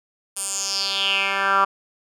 10% pulse tone with band-pass filter sweep, 196 Hz, G3, in tune, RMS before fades -22 dBFS, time 0.36-1.65 s, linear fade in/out 10 ms, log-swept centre 9800 to 1200 Hz, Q 4.7, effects none

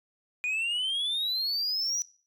sine exponential sweep, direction up, 2439 to 5920 Hz, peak -24 dBFS, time 0.44-2.02 s, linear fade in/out 0 ms, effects noise-tail reverb RT60 0.4 s tail -21 dB re dry + tanh soft clip ceiling -26 dBFS

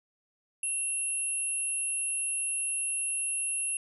sine tone pair together, 2722 / 10645 Hz, F7 / E9, -45 / +16 cents, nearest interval 2 octaves, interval 2361 cents, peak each -38 / -29 dBFS, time 0.63-3.77 s, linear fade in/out 2 ms, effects none

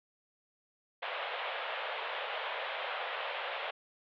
pink band-pass noise, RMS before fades -38 dBFS, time 1.02-3.71 s, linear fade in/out 10 ms, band 500 to 3500 Hz, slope 48 dB/octave, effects none

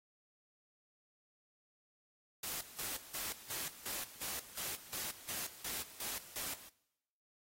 white noise with tremolo, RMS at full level -41 dBFS, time 2.43-6.69 s, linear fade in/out 5 ms, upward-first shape square, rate 2.8 Hz, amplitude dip 80%, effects noise-tail reverb RT60 0.9 s tail -22 dB re dry + AAC 48 kbps

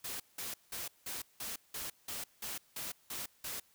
white noise bursts, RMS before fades -41 dBFS, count 11, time 0.04-3.6 s, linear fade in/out 5 ms, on 160 ms, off 180 ms, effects white hiss -68 dBFS RMS until 3.74 s

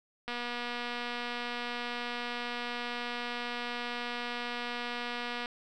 click train, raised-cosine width 0.3 ms, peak -21 dBFS, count 1249, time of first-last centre 0.28-5.458 s, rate 241 Hz, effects none

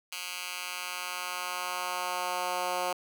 10% pulse tone with high-pass filter sweep, 180 Hz, F#3, 47 cents flat, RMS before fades -34 dBFS, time 0.12-2.93 s, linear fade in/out 5 ms, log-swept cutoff 2500 to 590 Hz, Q 1.1, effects none

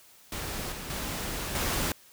pink noise with level steps, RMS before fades -35 / -39 / -34 / -29 dBFS, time 0.32-1.92 s, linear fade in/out 2 ms, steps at 0.72 / 0.9 / 1.55 s, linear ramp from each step 2 ms, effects white hiss -56 dBFS RMS until 2.12 s

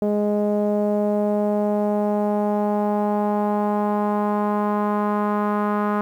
sawtooth tone with low-pass filter sweep, 207.7 Hz, G#3, in tune, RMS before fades -21 dBFS, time 0.02-6.01 s, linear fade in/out 0 ms, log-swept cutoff 560 to 1200 Hz, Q 2.9, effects 9-bit

